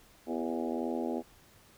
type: harmonic tone with a mistuned harmonic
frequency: 82.41 Hz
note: E2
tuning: in tune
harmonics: 3 / 4 / 5 / 6 / 7 / 8 / 9 / 10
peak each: -35 / -37 / -39 / -41 / -42 / -43 / -44 / -45 dBFS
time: 0.26-1.23 s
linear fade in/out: 50 ms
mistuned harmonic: 5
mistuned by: -37 cents
effects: pink hiss -60 dBFS RMS until 1.77 s